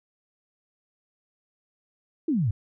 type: exponential sweep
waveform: sine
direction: down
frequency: 348.8 to 93.9 Hz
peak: -21 dBFS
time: 2.28-2.51 s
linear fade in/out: 5 ms
effects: none